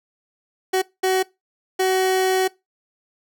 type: tone bursts at uneven times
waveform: 30% pulse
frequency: 375.6 Hz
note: F#4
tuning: 26 cents sharp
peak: -14 dBFS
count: 3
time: 0.73-0.82 / 1.03-1.23 / 1.79-2.48 s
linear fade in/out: 10 ms
effects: noise-tail reverb RT60 0.2 s tail -21 dB re dry